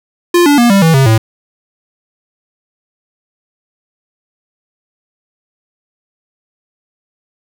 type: tone with pitch steps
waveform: square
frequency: 349.2 / 288.6 / 238.5 / 197.12 / 162.91 / 134.64 / 111.27 Hz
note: F4 / D4 / A#3 / G3 / E3 / C3 / A2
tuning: 0 / -30 / +40 / +10 / -20 / +50 / +20 cents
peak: -6 dBFS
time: 0.34-1.18 s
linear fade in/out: 5 ms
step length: 120 ms
effects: none